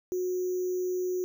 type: tone with sample-and-hold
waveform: sine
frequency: 364.2 Hz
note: F#4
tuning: 27 cents flat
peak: -27 dBFS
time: 0.12-1.24 s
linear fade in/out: 0 ms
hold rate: 6300 Hz
effects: none